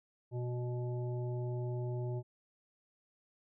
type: harmonic tone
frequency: 122.8 Hz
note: B2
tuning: 9 cents flat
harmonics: 1 / 3 / 5 / 7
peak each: -35 / -42 / -48 / -53 dBFS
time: 0.31-2.23 s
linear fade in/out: 50 ms
effects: none